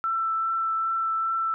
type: tone with vibrato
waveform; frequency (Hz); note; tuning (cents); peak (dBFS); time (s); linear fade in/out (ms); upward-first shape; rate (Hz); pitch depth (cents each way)
sine; 1332; E6; +18; -23; 0.04-1.54; 0; triangle; 2.5; 12
effects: none